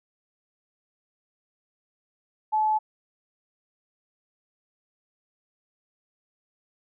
sine tone, 862 Hz, A5, 36 cents flat, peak -20 dBFS, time 2.52-2.79 s, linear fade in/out 20 ms, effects none

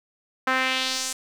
sawtooth tone with band-pass filter sweep, 260 Hz, C4, 11 cents flat, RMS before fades -25 dBFS, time 0.47-1.13 s, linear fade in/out 5 ms, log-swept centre 1400 to 8100 Hz, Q 1.8, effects 8-bit

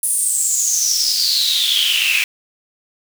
pink noise with high-pass filter sweep, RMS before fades -17 dBFS, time 0.03-2.24 s, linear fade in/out 2 ms, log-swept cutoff 10000 to 2400 Hz, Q 9.5, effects none

